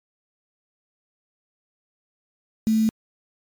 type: tone with quantisation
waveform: sine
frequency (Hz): 220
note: A3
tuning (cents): 0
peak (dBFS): -16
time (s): 2.67-2.89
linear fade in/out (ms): 0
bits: 6
effects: MP3 96 kbps